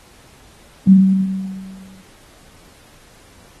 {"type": "tone with exponential decay", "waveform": "sine", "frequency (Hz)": 190.8, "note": "G3", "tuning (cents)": -47, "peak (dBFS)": -3, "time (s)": [0.87, 2.02], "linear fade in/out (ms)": 5, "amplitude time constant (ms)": 250, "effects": ["pink hiss -48 dBFS RMS until 3.6 s", "AAC 32 kbps"]}